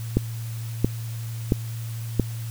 click train, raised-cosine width 3 ms, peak -5 dBFS, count 4, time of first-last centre 0.17-2.197 s, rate 1.48 Hz, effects added 114 Hz sine -29 dBFS peak until 2.5 s + white hiss -44 dBFS RMS until 2.5 s

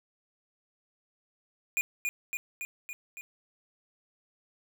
square tone with echo, 2437 Hz, D#7, 37 cents flat, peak -26 dBFS, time 1.77-1.81 s, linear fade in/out 0 ms, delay 280 ms, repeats 5, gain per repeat -3 dB, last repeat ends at 3.21 s, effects none

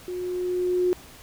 sine tone with level ramp, 360.9 Hz, F#4, 43 cents flat, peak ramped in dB -29 to -18 dBFS, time 0.08-0.93 s, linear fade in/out 0 ms, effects pink hiss -47 dBFS RMS until 1.22 s

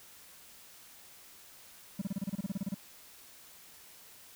triangle tone bursts, 196 Hz, G3, in tune, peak -29 dBFS, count 14, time 1.99-2.745 s, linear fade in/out 5 ms, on 27 ms, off 29 ms, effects white hiss -55 dBFS RMS until 4.35 s

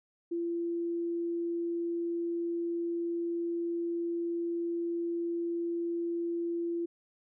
sine tone, 340.4 Hz, F4, 44 cents flat, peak -30 dBFS, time 0.31-6.86 s, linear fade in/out 10 ms, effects none

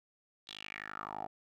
10% pulse tone with band-pass filter sweep, 51.8 Hz, G#1, 4 cents flat, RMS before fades -44 dBFS, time 0.47-1.27 s, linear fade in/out 10 ms, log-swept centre 3900 to 700 Hz, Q 5.3, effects none

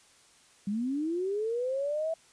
sine linear sweep, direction up, 193.2 to 659.3 Hz, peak -28 dBFS, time 0.67-2.14 s, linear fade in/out 5 ms, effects white hiss -60 dBFS RMS until 2.32 s + resampled to 22050 Hz

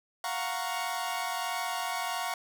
sawtooth chord, Gb major seventh, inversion third, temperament equal, 698.5 / 740 / 932.3 / 1108.7 Hz, F5 / Gb5 / Bb5 / Db6, 0 / 0 / 0 / 0 cents, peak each -33 dBFS, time 0.24-2.34 s, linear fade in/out 2 ms, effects none

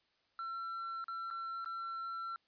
triangle tone with dropouts, 1351 Hz, E6, 42 cents sharp, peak -37 dBFS, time 0.39-2.36 s, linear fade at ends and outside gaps 1 ms, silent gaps 1.042-1.082 / 1.303-1.31 / 1.646-1.659 s, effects white hiss -75 dBFS RMS until 2.47 s + resampled to 11025 Hz

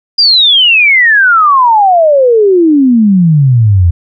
sine exponential sweep, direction down, 4898 to 82.41 Hz, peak -3 dBFS, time 0.18-3.91 s, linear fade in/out 10 ms, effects none

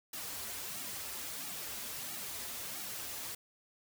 white noise with flanger, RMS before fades -42 dBFS, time 0.13-3.35 s, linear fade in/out 5 ms, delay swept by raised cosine 1.9 to 6.5 ms, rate 1.5 Hz, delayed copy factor -1, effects none

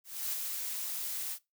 blue noise with ADSR envelope, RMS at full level -33 dBFS, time 0.04-1.39 s, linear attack 290 ms, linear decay 11 ms, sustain -4 dB, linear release 71 ms, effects noise-tail reverb RT60 0.2 s tail -20 dB re dry

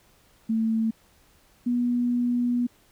sine tone pair in turn, 223.3 / 243 Hz, A3 / B3, +26 / -28 cents, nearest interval minor second, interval 146 cents, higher second, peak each -21 dBFS, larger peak neither, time 0.49-0.91 / 1.66-2.67 s, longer second, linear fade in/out 10 ms, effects pink hiss -60 dBFS RMS until 2.91 s

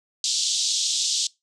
pink band-pass noise, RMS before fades -24 dBFS, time 0.24-1.27 s, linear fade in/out 2 ms, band 3400 to 7800 Hz, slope 48 dB/octave, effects noise-tail reverb RT60 0.2 s tail -22 dB re dry

